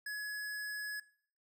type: tone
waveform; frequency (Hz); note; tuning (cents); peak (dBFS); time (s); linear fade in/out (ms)
square; 1689; G#6; +29; -39; 0.06-1; 5
effects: noise-tail reverb RT60 0.6 s tail -21 dB re dry